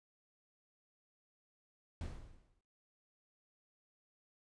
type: noise with exponential decay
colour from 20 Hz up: brown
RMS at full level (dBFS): -39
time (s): 2.01-2.61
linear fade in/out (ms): 1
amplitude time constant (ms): 130
effects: noise-tail reverb RT60 0.6 s tail -22 dB re dry + resampled to 22050 Hz